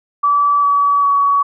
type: tone with pitch steps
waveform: sine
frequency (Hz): 1153 / 1141.1 / 1129.3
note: D6 / C#6 / C#6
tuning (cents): -32 / +50 / +32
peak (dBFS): -10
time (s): 0.23-1.43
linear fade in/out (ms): 10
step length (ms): 400
effects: none